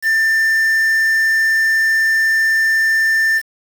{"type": "tone with quantisation", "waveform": "triangle", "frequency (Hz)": 1786, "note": "A6", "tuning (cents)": 25, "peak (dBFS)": -10, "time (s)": [0.02, 3.42], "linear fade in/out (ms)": 50, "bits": 5, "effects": []}